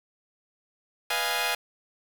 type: chord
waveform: 10% pulse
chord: F half-diminished seventh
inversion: second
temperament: equal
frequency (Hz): 493.9 / 622.3 / 698.5 / 830.6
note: Cb5 / Eb5 / F5 / Ab5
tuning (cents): 0 / 0 / 0 / 0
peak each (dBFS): -26 / -26 / -22 / -21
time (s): 1.1-1.55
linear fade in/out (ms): 5
effects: 7-bit